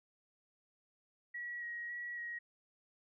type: tone with vibrato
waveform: sine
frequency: 1909 Hz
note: A#6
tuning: 41 cents sharp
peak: -40 dBFS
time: 1.34-2.39 s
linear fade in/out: 10 ms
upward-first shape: square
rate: 1.8 Hz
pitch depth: 14 cents each way
effects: none